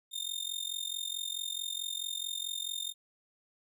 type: tone with amplitude modulation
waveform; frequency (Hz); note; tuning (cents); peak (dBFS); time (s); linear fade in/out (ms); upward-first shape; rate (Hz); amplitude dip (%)
sawtooth; 3640; A#7; -42; -28; 0.11-2.94; 50; sine; 44.6; 90
effects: none